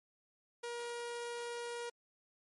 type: tone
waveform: sawtooth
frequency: 475.4 Hz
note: A#4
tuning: 34 cents sharp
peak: -36 dBFS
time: 0.63-1.9 s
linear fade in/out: 10 ms
effects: MP3 48 kbps